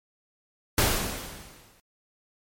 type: noise with exponential decay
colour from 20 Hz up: pink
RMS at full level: -20 dBFS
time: 0.78-1.8 s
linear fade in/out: 1 ms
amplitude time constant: 220 ms
effects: MP3 64 kbps